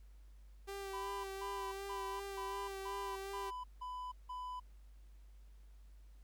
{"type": "tone with vibrato", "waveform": "sawtooth", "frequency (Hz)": 392, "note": "G4", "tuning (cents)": 0, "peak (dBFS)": -39, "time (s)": [0.67, 3.51], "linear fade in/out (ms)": 20, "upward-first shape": "sine", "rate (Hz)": 2.7, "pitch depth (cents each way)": 23}
{"type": "tone bursts", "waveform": "triangle", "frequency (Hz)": 1000, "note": "B5", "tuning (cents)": 21, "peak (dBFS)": -40, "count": 8, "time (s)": [0.93, 4.6], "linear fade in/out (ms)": 10, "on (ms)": 310, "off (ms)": 170}
{"effects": ["added 50 Hz sine -55 dBFS peak until 6.23 s", "pink hiss -75 dBFS RMS until 6.23 s"]}